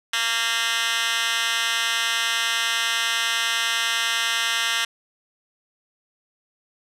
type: tone with high-pass filter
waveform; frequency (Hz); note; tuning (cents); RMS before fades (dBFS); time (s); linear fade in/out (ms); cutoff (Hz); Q
10% pulse; 230; A#3; -23; -23; 0.13-4.85; 5; 2200; 3.1
effects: low-pass 11000 Hz 12 dB/octave